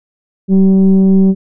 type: tone with frequency modulation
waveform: sine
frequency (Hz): 191.2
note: G3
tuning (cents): -43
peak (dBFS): -4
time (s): 0.48-1.35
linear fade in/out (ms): 50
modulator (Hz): 193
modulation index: 0.53
effects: tanh soft clip ceiling -1 dBFS